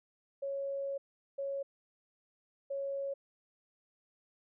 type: tone bursts at uneven times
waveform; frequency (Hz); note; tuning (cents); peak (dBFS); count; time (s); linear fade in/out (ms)
sine; 553; C#5; -4; -34; 3; 0.42-0.98 / 1.38-1.63 / 2.7-3.14; 10
effects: none